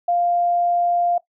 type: tone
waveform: sine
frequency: 698.5 Hz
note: F5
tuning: in tune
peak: -16 dBFS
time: 0.08-1.18 s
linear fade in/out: 5 ms
effects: noise-tail reverb RT60 0.1 s tail -17 dB re dry